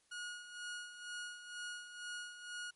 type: tone with tremolo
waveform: sawtooth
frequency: 1445 Hz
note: F#6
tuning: 41 cents flat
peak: -38 dBFS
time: 0.11-2.71 s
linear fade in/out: 10 ms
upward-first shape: sine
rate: 2.1 Hz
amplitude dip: 65%
effects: white hiss -73 dBFS RMS until 2.75 s + MP3 48 kbps